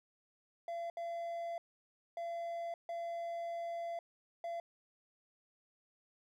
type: tone bursts at uneven times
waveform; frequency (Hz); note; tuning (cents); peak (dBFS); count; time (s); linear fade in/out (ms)
triangle; 680; F5; -46; -36; 5; 0.68-0.9 / 0.97-1.58 / 2.17-2.74 / 2.89-3.99 / 4.44-4.6; 2
effects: none